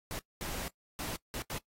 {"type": "noise bursts at uneven times", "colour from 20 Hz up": "pink", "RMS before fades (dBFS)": -39, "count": 5, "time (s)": [[0.11, 0.19], [0.41, 0.68], [0.99, 1.16], [1.34, 1.42], [1.5, 1.58]], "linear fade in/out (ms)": 0, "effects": ["noise-tail reverb RT60 0.1 s tail -22 dB re dry", "AAC 48 kbps"]}